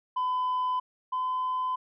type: tone pair in turn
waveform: sine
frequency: 1008 / 1017.4 Hz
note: B5 / C6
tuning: +35 / -49 cents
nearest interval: unison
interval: 16 cents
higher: second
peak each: -23 / -25 dBFS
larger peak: first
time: 0.16-0.8 / 1.12-1.76 s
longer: neither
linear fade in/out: 10 ms
effects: tanh soft clip ceiling -24 dBFS